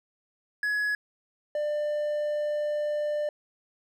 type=tone pair in turn; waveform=triangle; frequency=1684 / 595.4 Hz; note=G#6 / D5; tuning=+24 / +24 cents; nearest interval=octave + tritone; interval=1800 cents; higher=first; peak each=-23 / -24 dBFS; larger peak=first; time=0.63-0.95 / 1.55-3.29 s; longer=second; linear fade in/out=2 ms; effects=none